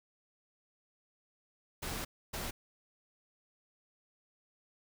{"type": "noise bursts at uneven times", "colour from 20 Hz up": "pink", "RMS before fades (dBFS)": -39, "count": 2, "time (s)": [[1.82, 2.05], [2.33, 2.51]], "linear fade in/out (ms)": 10, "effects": []}